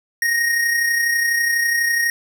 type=tone with amplitude modulation; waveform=square; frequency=1867 Hz; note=A#6; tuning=2 cents sharp; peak=-15 dBFS; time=0.22-2.1 s; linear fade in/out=2 ms; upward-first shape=sine; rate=32.1 Hz; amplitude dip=40%; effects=none